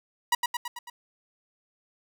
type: tone with echo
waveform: sawtooth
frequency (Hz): 965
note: B5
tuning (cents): -40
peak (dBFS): -16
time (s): 0.32-0.35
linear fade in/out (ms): 5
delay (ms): 110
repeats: 5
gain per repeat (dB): -4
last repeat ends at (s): 0.9
effects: none